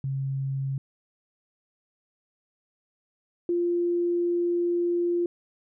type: tone pair in turn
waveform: sine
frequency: 135.6 / 347.5 Hz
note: C#3 / F4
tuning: -38 / -9 cents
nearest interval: octave + major third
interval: 1629 cents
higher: second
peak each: -26 / -22 dBFS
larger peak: second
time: 0.04-0.78 / 3.49-5.26 s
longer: second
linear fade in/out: 2 ms
effects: none